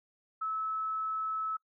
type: tone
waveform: sine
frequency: 1300 Hz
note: E6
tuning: 24 cents flat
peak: -31 dBFS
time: 0.41-1.57 s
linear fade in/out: 10 ms
effects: noise-tail reverb RT60 0.1 s tail -23 dB re dry